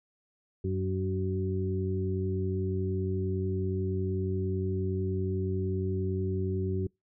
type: harmonic tone with a mistuned harmonic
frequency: 94.2 Hz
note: F#2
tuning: 32 cents sharp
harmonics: 1 / 2 / 3 / 4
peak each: -30 / -35 / -40 / -33 dBFS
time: 0.64-6.87 s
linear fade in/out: 5 ms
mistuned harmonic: 3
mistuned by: +20 cents
effects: noise-tail reverb RT60 0.2 s tail -26 dB re dry